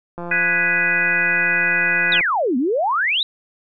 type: click train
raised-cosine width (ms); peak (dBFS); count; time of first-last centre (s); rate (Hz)
1; -17; 352; 0.18-2.209; 173
type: chord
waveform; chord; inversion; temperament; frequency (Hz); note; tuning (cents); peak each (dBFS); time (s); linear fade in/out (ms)
sine; G# minor seventh; third; equal with one note detuned; 1480 / 1661.2 / 1982.4 / 2489; F#6 / G#6 / B6 / D#7; 0 / 0 / +6 / 0; -21; 0.31-2.2; 5
type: exponential two-way sweep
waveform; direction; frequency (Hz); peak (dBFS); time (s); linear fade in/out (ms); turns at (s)
sine; down then up; 3960 to 235.1 to 3960; -16; 2.12-3.23; 2; 2.57
effects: none